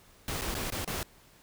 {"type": "noise with dropouts", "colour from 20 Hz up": "pink", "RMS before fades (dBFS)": -34, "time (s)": [0.28, 1.03], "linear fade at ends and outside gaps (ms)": 1, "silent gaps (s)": [[0.412, 0.418], [0.543, 0.55], [0.702, 0.722], [0.846, 0.876]], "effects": ["pink hiss -59 dBFS RMS until 1.42 s"]}